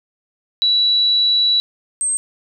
sine tone pair in turn, 3930 / 8327 Hz, B7 / C9, -9 / -9 cents, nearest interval octave + minor second, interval 1300 cents, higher second, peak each -12 / -16 dBFS, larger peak first, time 0.62-1.6 / 2.01-2.17 s, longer first, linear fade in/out 0 ms, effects none

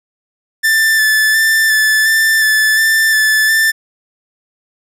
45% pulse tone with vibrato, 1760 Hz, A6, in tune, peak -9 dBFS, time 0.63-3.72 s, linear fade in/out 20 ms, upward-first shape square, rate 1.4 Hz, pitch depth 16 cents each way, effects none

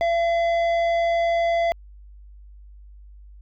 triangle tone with tanh clipping, 678 Hz, E5, 49 cents sharp, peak -20 dBFS, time 0.01-1.72 s, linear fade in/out 0 ms, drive 14 dB, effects added 50 Hz sine -42 dBFS peak until 3.41 s

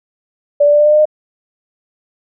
sine tone with pitch steps, 580 / 585 / 590.1 / 595.3 / 600.5 / 605.7 / 610.9 Hz, D5 / D5 / D5 / D5 / D5 / D#5 / D#5, -22 / -7 / +8 / +23 / +38 / -47 / -32 cents, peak -6 dBFS, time 0.6-1.055 s, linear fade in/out 10 ms, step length 65 ms, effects none

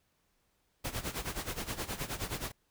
pink noise with tremolo, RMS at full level -35 dBFS, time 0.84-2.52 s, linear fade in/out 10 ms, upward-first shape sine, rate 9.5 Hz, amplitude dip 80%, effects pink hiss -75 dBFS RMS until 2.7 s

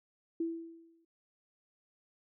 sine tone with exponential decay, 331.1 Hz, E4, 8 cents sharp, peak -29 dBFS, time 0.4-1.05 s, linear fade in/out 5 ms, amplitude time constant 140 ms, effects none

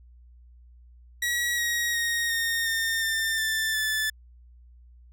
sawtooth tone with pitch steps, 1918 / 1892.7 / 1867.7 / 1843.1 / 1818.7 / 1794.7 / 1771 / 1747.7 Hz, A#6 / A#6 / A#6 / A#6 / A#6 / A6 / A6 / A6, +49 / +26 / +3 / -20 / -43 / +34 / +11 / -12 cents, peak -21 dBFS, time 1.22-4.1 s, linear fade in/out 5 ms, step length 360 ms, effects added 60 Hz sine -49 dBFS peak until 5.12 s

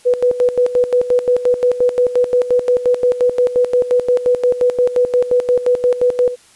sine tone with tremolo, 493.9 Hz, B4, in tune, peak -9 dBFS, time 0.05-6.36 s, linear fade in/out 20 ms, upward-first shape square, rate 5.7 Hz, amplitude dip 75%, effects white hiss -48 dBFS RMS until 6.55 s + resampled to 24000 Hz

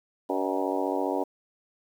harmonic tone with a mistuned harmonic, 95.1 Hz, F#2, 48 cents sharp, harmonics 3 / 4 / 5 / 6 / 7 / 8 / 9 / 10, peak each -31 / -32 / -33 / -34 / -34 / -35 / -36 / -36 dBFS, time 0.29-1.24 s, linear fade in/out 10 ms, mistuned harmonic 7, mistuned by -55 cents, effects 9-bit

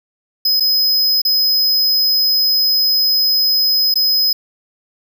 square tone with dropouts, 5060 Hz, D#8, 28 cents sharp, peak -12 dBFS, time 0.45-4.33 s, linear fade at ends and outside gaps 5 ms, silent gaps 0.599-0.605 / 1.218-1.25 / 3.941-3.956 s, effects none

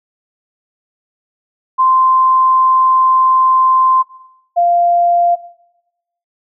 sine tone pair in turn, 1041 / 694.8 Hz, C6 / F5, -9 / -9 cents, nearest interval perfect fifth, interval 700 cents, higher first, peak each -8 dBFS, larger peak neither, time 1.78-4.03 / 4.56-5.36 s, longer first, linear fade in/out 20 ms, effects noise-tail reverb RT60 0.9 s tail -17 dB re dry

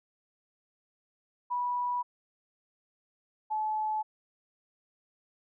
sine tone pair in turn, 979 / 861.6 Hz, B5 / A5, -15 / -37 cents, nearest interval major second, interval 222 cents, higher first, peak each -28 dBFS, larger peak neither, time 1.5-2.03 / 3.5-4.03 s, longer neither, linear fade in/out 20 ms, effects none

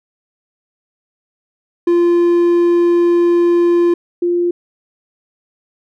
triangle / sine tone pair in turn, 346 / 349.2 Hz, F4 / F4, -16 / 0 cents, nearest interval unison, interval 16 cents, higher second, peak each -7 / -12 dBFS, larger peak first, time 1.87-3.94 / 4.22-4.51 s, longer first, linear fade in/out 5 ms, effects none

